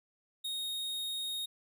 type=tone; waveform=45% pulse; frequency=3729 Hz; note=A#7; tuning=in tune; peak=-35 dBFS; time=0.44-1.46 s; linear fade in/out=10 ms; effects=none